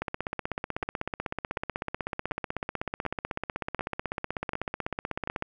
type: two click trains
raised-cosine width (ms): 0.5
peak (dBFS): -15 / -16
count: 88 / 7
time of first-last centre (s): 0.02-5.424 / 0.83-5.274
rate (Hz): 16.1 / 1.35
effects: none